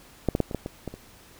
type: clicks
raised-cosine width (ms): 2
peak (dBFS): -8 / -10 / -8 / -21 / -13 / -18 / -18 / -25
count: 8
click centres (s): 0.287 / 0.351 / 0.403 / 0.512 / 0.547 / 0.661 / 0.877 / 0.94
effects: pink hiss -52 dBFS RMS until 1.39 s